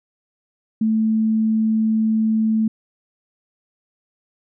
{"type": "tone", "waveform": "sine", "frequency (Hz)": 220, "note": "A3", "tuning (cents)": 0, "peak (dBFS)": -15, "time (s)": [0.81, 2.68], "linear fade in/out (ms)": 5, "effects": []}